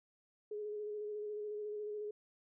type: tone with vibrato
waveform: sine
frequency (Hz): 420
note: G#4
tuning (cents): +19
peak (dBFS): -39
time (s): 0.51-2.11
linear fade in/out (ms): 5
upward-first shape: square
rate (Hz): 14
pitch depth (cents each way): 19
effects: none